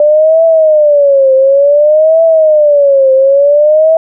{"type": "tone with vibrato", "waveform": "sine", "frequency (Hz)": 589, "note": "D5", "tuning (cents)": 5, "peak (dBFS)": -3, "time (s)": [0, 3.97], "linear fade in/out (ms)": 2, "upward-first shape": "triangle", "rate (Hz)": 0.56, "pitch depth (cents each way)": 200, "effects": []}